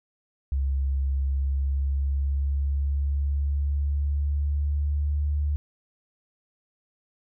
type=tone with pitch glide; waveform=sine; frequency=68 to 73.3 Hz; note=C#2 to D2; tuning=-33 to -3 cents; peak=-22 dBFS; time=0.52-5.56 s; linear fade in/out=0 ms; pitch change=+130 cents; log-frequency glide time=1.17-5.25 s; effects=none